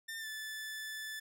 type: tone with pitch glide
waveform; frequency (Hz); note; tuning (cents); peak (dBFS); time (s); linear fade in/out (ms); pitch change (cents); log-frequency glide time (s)
sawtooth; 1802 to 1747.7; A6 to A6; +41 to -12; -37; 0.08-1.2; 10; -53; 0.19-0.27
effects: none